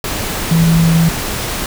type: tone in noise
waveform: sine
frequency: 165.1 Hz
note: E3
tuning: 3 cents sharp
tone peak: -8 dBFS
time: 0.51-1.09 s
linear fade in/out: 2 ms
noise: pink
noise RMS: -20 dBFS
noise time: 0.04-1.66 s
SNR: +9 dB
effects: none